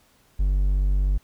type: tone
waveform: triangle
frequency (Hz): 48.15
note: G1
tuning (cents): -30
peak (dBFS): -16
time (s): 0.39-1.18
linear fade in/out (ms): 10
effects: pink hiss -60 dBFS RMS until 1.23 s